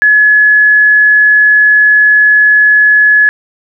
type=tone; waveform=sine; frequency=1700 Hz; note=G#6; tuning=40 cents sharp; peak=-3 dBFS; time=0.02-3.29 s; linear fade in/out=0 ms; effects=none